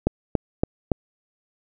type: click train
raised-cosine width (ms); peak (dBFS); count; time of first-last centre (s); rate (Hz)
2; -5; 4; 0.07-0.917; 3.54
effects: none